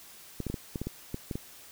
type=clicks; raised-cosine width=3 ms; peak=-20 dBFS; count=10; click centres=0.403 / 0.467 / 0.5 / 0.542 / 0.758 / 0.816 / 0.87 / 1.144 / 1.312 / 1.355 s; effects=white hiss -51 dBFS RMS until 1.71 s